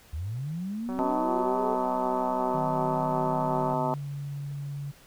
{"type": "linear sweep", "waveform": "sine", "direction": "up", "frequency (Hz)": [69.3, 437.3], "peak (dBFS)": -30, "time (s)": [0.13, 1.75], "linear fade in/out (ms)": 5}
{"type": "click train", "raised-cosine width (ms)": 1, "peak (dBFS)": -26, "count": 539, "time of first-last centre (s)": [0.89, 3.737], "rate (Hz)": 189}
{"type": "harmonic tone", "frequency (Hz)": 126.9, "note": "B2", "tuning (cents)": 47, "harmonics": [2, 3, 4, 5, 6, 7, 8, 9, 10], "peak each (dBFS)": [-33, -36, -39, -31, -40, -29, -38, -40, -40], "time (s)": [0.99, 3.94], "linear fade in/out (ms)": 0}
{"type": "tone with pitch glide", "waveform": "sine", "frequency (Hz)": [155.56, 141.83], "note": ["D#3", "C#3"], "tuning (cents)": [0, 40], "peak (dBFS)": -32, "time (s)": [2.53, 4.92], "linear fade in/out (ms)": 20, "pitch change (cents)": -160, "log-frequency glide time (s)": [3.38, 4.04]}
{"effects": ["pink hiss -55 dBFS RMS until 5.06 s"]}